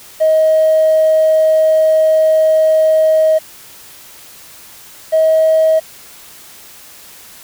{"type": "tone pair in turn", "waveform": "triangle", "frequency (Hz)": [631, 636.5], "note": ["D#5", "D#5"], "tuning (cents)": [24, 39], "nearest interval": "unison", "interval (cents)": 15, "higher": "second", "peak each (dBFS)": -4, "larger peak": "neither", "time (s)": [[0.2, 3.39], [5.12, 5.8]], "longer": "first", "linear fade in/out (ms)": 20, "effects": ["tanh soft clip ceiling -5 dBFS", "white hiss -38 dBFS RMS until 7.43 s"]}